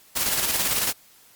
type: noise with tremolo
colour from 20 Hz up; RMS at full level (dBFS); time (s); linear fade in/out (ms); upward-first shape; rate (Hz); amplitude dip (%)
white; -22; 0.15-0.93; 20; square; 18; 40
effects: white hiss -54 dBFS RMS until 1.35 s + Opus 48 kbps